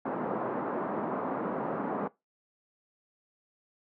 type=band-pass noise; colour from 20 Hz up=pink; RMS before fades=-33 dBFS; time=0.05-2.08 s; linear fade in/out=5 ms; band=200 to 1200 Hz; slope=24 dB/octave; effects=noise-tail reverb RT60 0.2 s tail -20 dB re dry